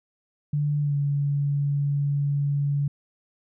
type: tone with pitch glide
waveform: sine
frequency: 146.83 to 142.65 Hz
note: D3 to C#3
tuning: 0 to +50 cents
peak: -21 dBFS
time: 0.53-2.88 s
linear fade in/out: 5 ms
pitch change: -50 cents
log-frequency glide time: 0.81-0.95 s
effects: none